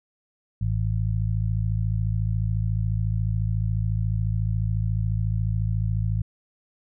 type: harmonic tone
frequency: 54.1 Hz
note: A1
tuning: 29 cents flat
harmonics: 1 / 2 / 3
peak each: -27 / -23 / -32 dBFS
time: 0.61-6.22 s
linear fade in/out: 5 ms
effects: none